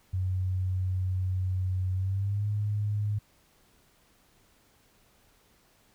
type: tone with pitch glide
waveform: sine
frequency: 92.8 to 104.16 Hz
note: F#2 to G#2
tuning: +6 to +6 cents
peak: -26 dBFS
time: 0.13-3.19 s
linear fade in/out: 10 ms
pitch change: +200 cents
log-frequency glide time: 1.93-2.47 s
effects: pink hiss -64 dBFS RMS until 5.94 s